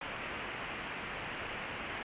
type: low-pass noise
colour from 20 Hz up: white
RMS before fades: -41 dBFS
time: 0.01-2.03 s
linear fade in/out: 5 ms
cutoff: 2900 Hz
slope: 48 dB/octave
effects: resampled to 8000 Hz